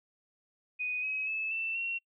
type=tone with pitch steps; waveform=sine; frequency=2489 / 2547 / 2607 / 2668 / 2730 Hz; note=D#7 / D#7 / E7 / E7 / F7; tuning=0 / +40 / -20 / +20 / -40 cents; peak=-31 dBFS; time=0.79-1.99 s; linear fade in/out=20 ms; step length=240 ms; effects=noise-tail reverb RT60 0.1 s tail -25 dB re dry